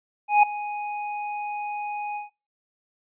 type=tone with ADSR envelope; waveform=square; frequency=830.6 Hz; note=G#5; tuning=in tune; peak=-12 dBFS; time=0.28-2.3 s; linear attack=150 ms; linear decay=6 ms; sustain=-17 dB; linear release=140 ms; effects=noise-tail reverb RT60 0.3 s tail -24 dB re dry + resampled to 8000 Hz